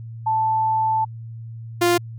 sine / sawtooth tone pair in turn, 880 / 349.2 Hz, A5 / F4, 0 / 0 cents, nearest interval octave + major third, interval 1600 cents, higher first, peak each -17 / -11 dBFS, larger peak second, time 0.26-1.05 / 1.81-1.98 s, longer first, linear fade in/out 10 ms, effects added 114 Hz sine -32 dBFS peak until 2.18 s

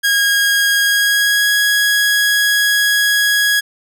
sawtooth tone with pitch glide, 1637 to 1662.7 Hz, G#6 to G#6, -25 to +2 cents, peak -8 dBFS, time 0.03-3.61 s, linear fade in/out 20 ms, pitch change +27 cents, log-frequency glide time 0.83-1.49 s, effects none

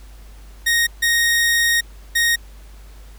sawtooth tone bursts at uneven times, 1864.7 Hz, A#6, in tune, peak -11 dBFS, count 3, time 0.66-0.87 / 1.02-1.81 / 2.15-2.36 s, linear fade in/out 10 ms, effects added 50 Hz sine -38 dBFS peak until 3.18 s + pink hiss -50 dBFS RMS until 3.18 s

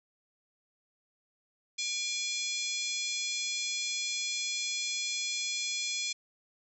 harmonic tone with a mistuned harmonic, 844 Hz, G#5, 28 cents sharp, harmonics 3 / 4 / 5 / 6 / 7 / 8 / 9, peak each -37 / -38 / -39 / -40 / -40 / -41 / -42 dBFS, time 1.78-6.13 s, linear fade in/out 10 ms, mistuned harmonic 3, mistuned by -100 cents, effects none

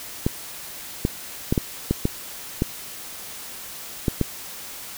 clicks, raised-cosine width 3 ms, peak -6 dBFS, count 9, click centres 0.265 / 1.051 / 1.525 / 1.578 / 1.91 / 2.054 / 2.621 / 4.082 / 4.213 s, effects white hiss -37 dBFS RMS until 4.97 s

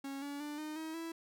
45% pulse tone with pitch steps, 274.8 / 285 / 295.5 / 306.5 / 317.9 / 329.6 Hz, C#4 / C#4 / D4 / D#4 / D#4 / E4, -15 / +48 / +11 / -26 / +37 / 0 cents, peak -40 dBFS, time 0.04-1.12 s, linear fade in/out 5 ms, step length 180 ms, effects none

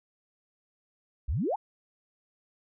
sine exponential sweep, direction up, 51.91 to 945 Hz, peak -26 dBFS, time 1.28-1.56 s, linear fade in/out 10 ms, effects none

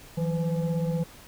sine tone with frequency modulation, 162.2 Hz, E3, 28 cents flat, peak -24 dBFS, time 0.17-1.04 s, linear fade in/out 10 ms, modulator 341 Hz, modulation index 0.85, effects pink hiss -49 dBFS RMS until 1.27 s

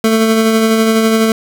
25% pulse tone with tremolo, 222.3 Hz, A3, 18 cents sharp, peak -4 dBFS, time 0.04-1.32 s, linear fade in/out 2 ms, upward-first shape sine, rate 12 Hz, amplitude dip 30%, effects none

